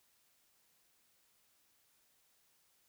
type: silence
effects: white hiss -73 dBFS RMS until 2.88 s